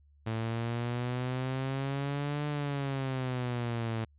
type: exponential two-way sweep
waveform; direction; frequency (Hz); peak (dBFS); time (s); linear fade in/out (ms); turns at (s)
sawtooth; up then down; 110.8 to 148.5 to 110.8; -27; 0.26-4.05; 10; 2.47
effects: added 72 Hz sine -59 dBFS peak until 4.18 s + resampled to 8000 Hz